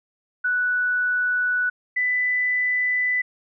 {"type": "tone pair in turn", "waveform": "sine", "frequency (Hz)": [1480, 1993.7], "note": ["F#6", "B6"], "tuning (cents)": [0, 16], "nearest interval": "perfect fourth", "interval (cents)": 516, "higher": "second", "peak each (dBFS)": -19, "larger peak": "neither", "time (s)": [[0.44, 1.7], [1.96, 3.22]], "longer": "neither", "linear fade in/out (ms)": 10, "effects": []}